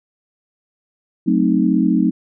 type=chord; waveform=sine; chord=F# diminished seventh; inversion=none; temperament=equal; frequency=185 / 220 / 261.6 / 311.1 Hz; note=F#3 / A3 / C4 / Eb4; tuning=0 / 0 / 0 / 0 cents; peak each=-18 dBFS; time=1.26-2.11 s; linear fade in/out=20 ms; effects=none